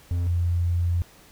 triangle / sine tone pair in turn, 87.2 / 86.72 Hz, F2 / F2, -2 / -12 cents, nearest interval unison, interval 10 cents, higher first, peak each -20 dBFS, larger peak neither, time 0.11-0.27 / 0.27-1.02 s, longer second, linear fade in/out 0 ms, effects pink hiss -52 dBFS RMS until 1.31 s

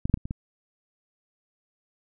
clicks, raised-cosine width 5 ms, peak -13 / -18 / -6 / -29 / -22 / -17 dBFS, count 6, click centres 0.055 / 0.097 / 0.141 / 0.174 / 0.255 / 0.309 s, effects none

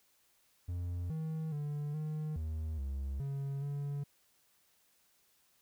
triangle tone with pitch steps, 87.9 / 158.7 / 146.9 / 153.9 / 78.8 / 68.1 / 138.5 / 142.6 Hz, F2 / D#3 / D3 / D#3 / D#2 / C#2 / C#3 / C#3, +12 / +35 / +1 / -19 / +23 / -30 / -1 / +49 cents, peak -33 dBFS, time 0.68-4.04 s, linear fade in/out 10 ms, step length 420 ms, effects white hiss -71 dBFS RMS until 5.61 s

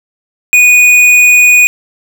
triangle tone with hard clipping, 2470 Hz, D#7, 13 cents flat, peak -4 dBFS, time 0.53-1.67 s, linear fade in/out 0 ms, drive 14 dB, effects none

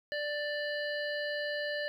harmonic tone, 589 Hz, D5, 5 cents sharp, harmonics 1 / 3 / 5 / 7 / 8, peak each -35 / -36 / -44 / -45 / -49 dBFS, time 0.12-1.88 s, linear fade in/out 0 ms, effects 11-bit

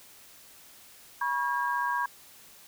sine tone cluster, 968 / 1104 / 1620 Hz, B5 / C#6 / G#6, -35 / -7 / -43 cents, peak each -29 / -33 / -31 dBFS, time 1.21-2.06 s, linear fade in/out 5 ms, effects white hiss -53 dBFS RMS until 2.67 s

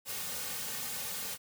white noise with comb filter, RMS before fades -38 dBFS, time 0.05-1.38 s, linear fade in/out 50 ms, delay 3 ms, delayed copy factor -1, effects none

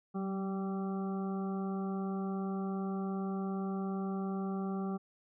harmonic tone with a mistuned harmonic, 194.1 Hz, G3, 17 cents flat, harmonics 1 / 2 / 3 / 4 / 6 / 7, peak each -34 / -41 / -52 / -45 / -48 / -54 dBFS, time 0.14-4.98 s, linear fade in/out 20 ms, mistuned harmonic 1, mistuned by -24 cents, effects none

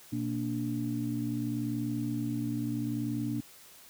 sine tone cluster, 122.4 / 231.5 / 292.2 Hz, B2 / A#3 / D4, -15 / -12 / -9 cents, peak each -35 / -34 / -33 dBFS, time 0.12-3.41 s, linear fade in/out 10 ms, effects tanh soft clip ceiling -20 dBFS + white hiss -54 dBFS RMS until 3.89 s

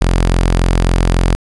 sawtooth tone, 43.65 Hz, F1, in tune, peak -6 dBFS, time 0.01-1.35 s, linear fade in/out 0 ms, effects resampled to 24000 Hz + 8-bit

